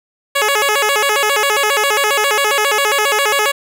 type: tone with vibrato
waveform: 10% pulse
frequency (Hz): 487.8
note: B4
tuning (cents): -21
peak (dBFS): -4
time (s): 0.35-3.52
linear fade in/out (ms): 10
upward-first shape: square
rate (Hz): 7.4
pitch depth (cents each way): 240
effects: none